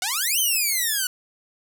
5% pulse exponential two-way sweep, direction up then down, 704 to 3160 to 1458 Hz, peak -11 dBFS, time 0.02-1.07 s, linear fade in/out 2 ms, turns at 0.39 s, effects none

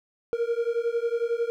triangle beating tone pair, 462.6 / 473.6 Hz, A#4 / A#4, -13 / +27 cents, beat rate 11 Hz, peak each -25 dBFS, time 0.33-1.5 s, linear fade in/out 0 ms, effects none

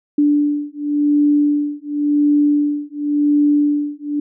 sine beating tone pair, 292.3 / 293.22 Hz, D4 / D4, -8 / -3 cents, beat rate 0.92 Hz, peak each -16 dBFS, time 0.18-4.2 s, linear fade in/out 5 ms, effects none

